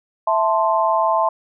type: chord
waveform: sine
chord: A minor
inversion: second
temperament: equal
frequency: 659.3 / 880 / 1046.5 Hz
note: E5 / A5 / C6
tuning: 0 / 0 / 0 cents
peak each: -19 dBFS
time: 0.27-1.29 s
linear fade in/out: 5 ms
effects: none